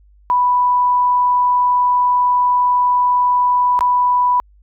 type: tone with dropouts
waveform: sine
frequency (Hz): 987.8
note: B5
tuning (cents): 0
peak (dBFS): -11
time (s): 0.3-4.4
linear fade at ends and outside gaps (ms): 0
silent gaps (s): 3.791-3.808
effects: added 50 Hz sine -46 dBFS peak until 4.62 s